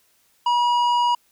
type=tone with tanh clipping; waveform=triangle; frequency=964 Hz; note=B5; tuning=42 cents flat; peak=-18 dBFS; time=0.46-1.15 s; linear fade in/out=5 ms; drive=14 dB; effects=white hiss -62 dBFS RMS until 1.31 s